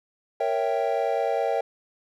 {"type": "chord", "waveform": "triangle", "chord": "A# diminished seventh", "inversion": "none", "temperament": "equal with one note detuned", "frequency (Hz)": [464.8, 554.4, 659.3, 784], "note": ["A#4", "C#5", "E5", "G5"], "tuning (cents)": [-5, 0, 0, 0], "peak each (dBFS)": -26, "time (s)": [0.4, 1.61], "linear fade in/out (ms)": 5, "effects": []}